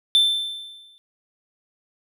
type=tone with exponential decay; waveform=triangle; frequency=3546 Hz; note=A7; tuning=13 cents sharp; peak=-10 dBFS; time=0.15-0.98 s; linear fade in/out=0 ms; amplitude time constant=180 ms; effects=none